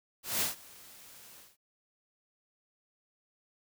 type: noise with ADSR envelope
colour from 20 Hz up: white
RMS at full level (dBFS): -29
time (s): 0.23-1.57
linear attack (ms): 180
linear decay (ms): 140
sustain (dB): -24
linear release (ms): 190
effects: none